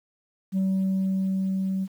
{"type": "tone with level ramp", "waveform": "sine", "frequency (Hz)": 190.8, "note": "G3", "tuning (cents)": -47, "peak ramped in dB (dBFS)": [-18, -23], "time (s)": [0.52, 1.88], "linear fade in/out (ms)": 50, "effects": ["tanh soft clip ceiling -20 dBFS", "9-bit"]}